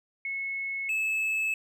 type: tone pair in turn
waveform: sine / triangle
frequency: 2190 / 2604 Hz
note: C#7 / E7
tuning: -22 / -22 cents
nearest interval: minor third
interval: 300 cents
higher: second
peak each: -30 / -24 dBFS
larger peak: second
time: 0.25-0.89 / 0.89-1.54 s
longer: second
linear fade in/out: 2 ms
effects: none